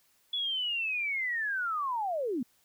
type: linear sweep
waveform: sine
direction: down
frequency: 3429 to 220 Hz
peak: -29 dBFS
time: 0.33-2.43 s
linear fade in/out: 5 ms
effects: white hiss -68 dBFS RMS until 2.64 s